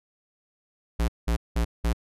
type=tone bursts; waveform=square; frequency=57.6 Hz; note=A#1; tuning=20 cents flat; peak=-22 dBFS; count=4; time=0.99-1.932 s; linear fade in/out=10 ms; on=93 ms; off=190 ms; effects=resampled to 32000 Hz